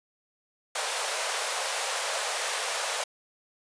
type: high-pass noise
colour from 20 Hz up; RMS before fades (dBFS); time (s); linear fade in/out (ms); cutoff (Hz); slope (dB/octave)
pink; -30; 0.75-3.04; 5; 490; 48
effects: resampled to 22050 Hz